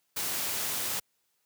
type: noise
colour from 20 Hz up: white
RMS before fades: -32 dBFS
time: 0.16-1 s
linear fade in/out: 10 ms
effects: white hiss -75 dBFS RMS until 1.45 s + high-pass 80 Hz 12 dB/octave